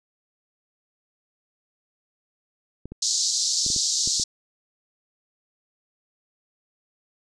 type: clicks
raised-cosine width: 3 ms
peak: -23 dBFS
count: 7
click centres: 2.856 / 2.92 / 3.664 / 3.702 / 3.763 / 4.075 / 4.198 s
type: band-pass noise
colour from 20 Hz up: white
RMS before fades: -24 dBFS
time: 3.02-4.24 s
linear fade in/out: 5 ms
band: 4100 to 7200 Hz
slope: 48 dB/octave
effects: none